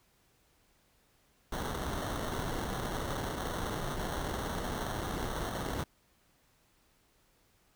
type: noise with sample-and-hold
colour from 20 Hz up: pink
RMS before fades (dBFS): -36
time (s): 1.52-5.84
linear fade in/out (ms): 5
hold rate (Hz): 2450
effects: pink hiss -69 dBFS RMS until 7.75 s